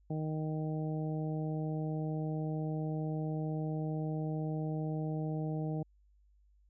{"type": "harmonic tone", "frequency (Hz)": 155.56, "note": "D#3", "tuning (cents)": 0, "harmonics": [1, 2, 3, 4, 5], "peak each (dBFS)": [-34, -40, -44, -46, -48], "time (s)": [0.1, 5.83], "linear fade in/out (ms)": 5, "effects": ["added 50 Hz sine -63 dBFS peak until 6.69 s"]}